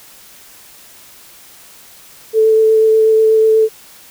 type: tone with vibrato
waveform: sine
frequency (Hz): 440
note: A4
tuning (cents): 0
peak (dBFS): -7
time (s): 2.33-3.69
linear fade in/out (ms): 50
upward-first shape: sine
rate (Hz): 8.2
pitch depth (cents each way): 10
effects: white hiss -41 dBFS RMS until 4.1 s